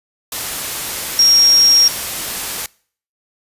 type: tone in noise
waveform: sine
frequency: 5588 Hz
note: F8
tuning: in tune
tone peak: -7 dBFS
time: 1.19-1.88 s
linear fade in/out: 2 ms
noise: white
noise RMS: -23 dBFS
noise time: 0.32-2.66 s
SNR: +13 dB
effects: noise-tail reverb RT60 0.5 s tail -24 dB re dry + resampled to 32000 Hz